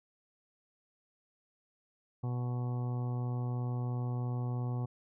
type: harmonic tone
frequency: 123 Hz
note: B2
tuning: 7 cents flat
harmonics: 1 / 2 / 3 / 4 / 5 / 6 / 7 / 8 / 9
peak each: -32 / -43 / -48 / -50 / -57 / -50 / -52 / -59 / -54 dBFS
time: 2.23-4.86 s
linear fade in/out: 10 ms
effects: none